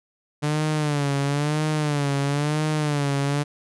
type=tone with vibrato; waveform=sawtooth; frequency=146.83 Hz; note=D3; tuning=in tune; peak=-17 dBFS; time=0.42-3.44 s; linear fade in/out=20 ms; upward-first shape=sine; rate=1 Hz; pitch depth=87 cents each way; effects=resampled to 24000 Hz